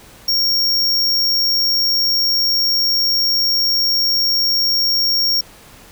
square tone, 5540 Hz, F8, 15 cents flat, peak -14 dBFS, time 0.28-5.41 s, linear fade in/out 5 ms, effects pink hiss -43 dBFS RMS until 5.91 s

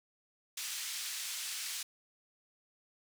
white band-pass noise, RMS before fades -40 dBFS, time 0.57-1.83 s, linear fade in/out 5 ms, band 2100 to 8400 Hz, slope 12 dB/octave, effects none

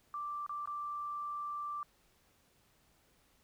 sine tone with dropouts, 1174.7 Hz, D6, in tune, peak -37 dBFS, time 0.14-1.83 s, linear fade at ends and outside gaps 1 ms, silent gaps 0.464-0.494 / 0.657-0.674 s, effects pink hiss -70 dBFS RMS until 3.43 s

